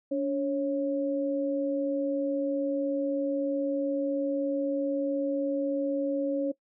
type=tone pair together; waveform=sine; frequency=285.2 / 549.1 Hz; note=C#4 / C#5; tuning=+49 / -17 cents; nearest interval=major seventh; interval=1134 cents; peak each=-28 dBFS; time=0.11-6.52 s; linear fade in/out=10 ms; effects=noise-tail reverb RT60 0.1 s tail -20 dB re dry